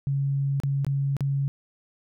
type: tone with dropouts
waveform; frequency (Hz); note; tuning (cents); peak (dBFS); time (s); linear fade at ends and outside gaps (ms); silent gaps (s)
sine; 138.7; C#3; +1; -22; 0.07-1.48; 0; 0.601-0.635 / 0.847-0.866 / 1.167-1.207
effects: none